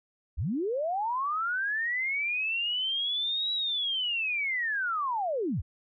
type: linear two-way sweep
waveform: sine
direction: up then down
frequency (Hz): 49 to 3912 to 49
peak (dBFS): -27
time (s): 0.37-5.62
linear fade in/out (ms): 20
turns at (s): 3.53
effects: none